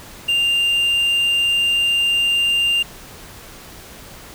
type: tone with quantisation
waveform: triangle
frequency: 2794 Hz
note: F7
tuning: in tune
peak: -13 dBFS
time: 0.28-2.83 s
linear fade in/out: 10 ms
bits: 7
effects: pink hiss -39 dBFS RMS until 4.34 s